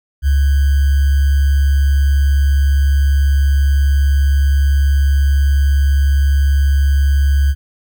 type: tone with sample-and-hold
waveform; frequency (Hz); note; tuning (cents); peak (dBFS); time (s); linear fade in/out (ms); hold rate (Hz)
sine; 69.7; C#2; +10; -9; 0.22-7.55; 50; 1575
effects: none